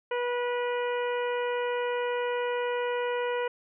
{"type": "harmonic tone", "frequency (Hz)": 487.3, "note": "B4", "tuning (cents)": -23, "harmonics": [1, 2, 3, 4, 5, 6], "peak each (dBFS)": [-28, -34, -38, -40, -42, -44], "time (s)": [0.11, 3.48], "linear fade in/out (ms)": 5, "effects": []}